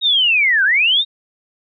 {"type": "linear two-way sweep", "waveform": "sine", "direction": "down then up", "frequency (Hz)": [3800, 1476, 3800], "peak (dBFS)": -11, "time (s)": [0.01, 1.05], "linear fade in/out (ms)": 50, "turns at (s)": 0.64, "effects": []}